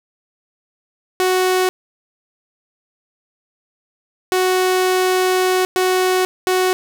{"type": "tone bursts at uneven times", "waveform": "sawtooth", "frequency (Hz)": 370, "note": "F#4", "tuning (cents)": 0, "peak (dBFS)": -10, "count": 4, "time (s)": [[1.2, 1.69], [4.32, 5.65], [5.76, 6.25], [6.47, 6.73]], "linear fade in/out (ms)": 0, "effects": []}